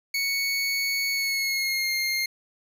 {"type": "tone with pitch glide", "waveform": "25% pulse", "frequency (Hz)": [2220, 2123], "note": ["C#7", "C7"], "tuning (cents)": [2, 25], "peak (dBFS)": -20, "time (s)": [0.14, 2.26], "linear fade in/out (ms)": 5, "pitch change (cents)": -77, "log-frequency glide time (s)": [1.11, 1.92], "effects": []}